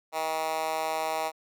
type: tone with high-pass filter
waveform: 10% pulse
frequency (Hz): 159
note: D#3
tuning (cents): +38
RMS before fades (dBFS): -30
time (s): 0.12-1.32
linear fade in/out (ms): 50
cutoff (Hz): 730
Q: 1.9
effects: none

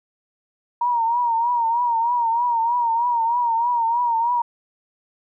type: tone with vibrato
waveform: sine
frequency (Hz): 940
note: A#5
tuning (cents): +14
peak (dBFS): -17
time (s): 0.81-4.42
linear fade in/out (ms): 5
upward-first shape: triangle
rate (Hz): 3.2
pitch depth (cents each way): 81
effects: none

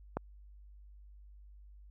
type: click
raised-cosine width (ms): 1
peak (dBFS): -19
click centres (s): 0.17
effects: added 50 Hz sine -52 dBFS peak until 1.9 s

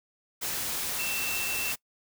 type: tone in noise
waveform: sine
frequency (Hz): 2681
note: E7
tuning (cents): +29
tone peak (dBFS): -32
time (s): 0.98-1.73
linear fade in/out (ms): 20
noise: white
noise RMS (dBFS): -32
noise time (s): 0.41-1.76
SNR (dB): -3
effects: noise-tail reverb RT60 0.1 s tail -23 dB re dry

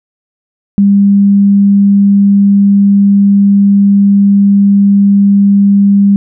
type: tone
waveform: sine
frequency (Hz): 200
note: G3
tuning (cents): +35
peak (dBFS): -3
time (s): 0.78-6.16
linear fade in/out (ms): 0
effects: none

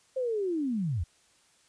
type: linear sweep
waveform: sine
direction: down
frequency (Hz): 533 to 70.8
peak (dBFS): -27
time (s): 0.16-1.04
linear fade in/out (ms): 10
effects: white hiss -64 dBFS RMS until 1.68 s + resampled to 22050 Hz

